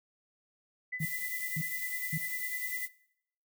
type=tone with tremolo; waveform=sine; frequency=2002 Hz; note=B6; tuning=23 cents sharp; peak=-33 dBFS; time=0.92-2.86 s; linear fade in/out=10 ms; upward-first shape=sine; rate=10 Hz; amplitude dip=65%
type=noise; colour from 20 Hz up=violet; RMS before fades=-39 dBFS; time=0.99-2.89 s; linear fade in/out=50 ms
type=tone bursts; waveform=sine; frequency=157.8 Hz; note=D#3; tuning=25 cents sharp; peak=-31 dBFS; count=3; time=1-2.179 s; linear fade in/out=5 ms; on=53 ms; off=510 ms
effects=noise-tail reverb RT60 0.7 s tail -21 dB re dry